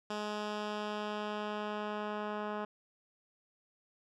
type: tone with low-pass filter sweep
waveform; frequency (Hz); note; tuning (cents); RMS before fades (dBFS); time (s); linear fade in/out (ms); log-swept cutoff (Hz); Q
10% pulse; 210; G#3; +19; -38; 0.1-2.65; 5; 5500 to 1800; 0.95
effects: none